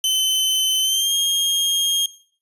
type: tone with pitch glide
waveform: sawtooth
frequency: 3055 to 3237 Hz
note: G7 to G#7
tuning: -45 to -45 cents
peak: -14 dBFS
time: 0.04-2.06 s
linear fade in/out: 2 ms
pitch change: +100 cents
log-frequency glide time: 0.82-1.14 s
effects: noise-tail reverb RT60 0.5 s tail -19 dB re dry + resampled to 32000 Hz